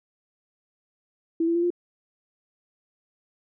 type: tone with pitch steps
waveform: sine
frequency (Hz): 329.6 / 336.3 / 343.2 / 350.2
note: E4 / E4 / F4 / F4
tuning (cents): 0 / +35 / -30 / +5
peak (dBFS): -20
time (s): 1.4-1.704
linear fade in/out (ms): 5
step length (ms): 76
effects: none